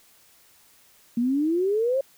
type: exponential sweep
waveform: sine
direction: up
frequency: 230 to 554.4 Hz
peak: -20 dBFS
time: 1.17-2.01 s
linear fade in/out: 5 ms
effects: white hiss -57 dBFS RMS until 2.17 s

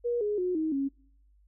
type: tone with pitch steps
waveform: sine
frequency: 478.5 / 416.6 / 362.6 / 315.7 / 274.8 Hz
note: A#4 / G#4 / F#4 / D#4 / C#4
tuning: +45 / +5 / -35 / +25 / -15 cents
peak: -26 dBFS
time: 0.04-0.89 s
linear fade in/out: 20 ms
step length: 170 ms
effects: noise-tail reverb RT60 0.6 s tail -25 dB re dry + added 50 Hz sine -59 dBFS peak until 1.47 s

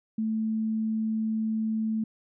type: tone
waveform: sine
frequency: 220 Hz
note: A3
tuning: in tune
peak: -25 dBFS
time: 0.18-2.04 s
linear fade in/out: 5 ms
effects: none

